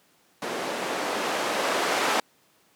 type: noise with low-pass filter sweep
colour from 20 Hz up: violet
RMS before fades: -27 dBFS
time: 0.42-2.2 s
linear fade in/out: 2 ms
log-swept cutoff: 390 to 690 Hz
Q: 0.72
effects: pink hiss -62 dBFS RMS until 2.75 s + high-pass 200 Hz 12 dB/octave